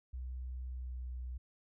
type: tone with pitch glide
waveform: sine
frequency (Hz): 63.1 to 62.23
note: B1 to B1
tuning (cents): +38 to +14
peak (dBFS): -39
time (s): 0.13-1.38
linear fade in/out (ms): 10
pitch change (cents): -24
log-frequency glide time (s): 0.65-1.06
effects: none

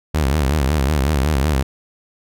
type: tone with vibrato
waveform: sawtooth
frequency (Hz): 71.6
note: D2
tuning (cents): -43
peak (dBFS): -11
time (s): 0.14-1.63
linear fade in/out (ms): 10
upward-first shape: sine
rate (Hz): 5.4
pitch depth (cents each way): 170
effects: none

